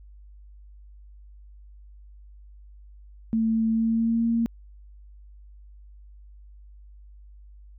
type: tone with pitch glide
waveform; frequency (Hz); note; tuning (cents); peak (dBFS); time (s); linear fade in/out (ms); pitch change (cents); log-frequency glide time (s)
sine; 223.7 to 230.8; A3 to A#3; +29 to -17; -20; 3.33-4.46; 0; +54; 3.72-4.26
effects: added 50 Hz sine -45 dBFS peak until 7.78 s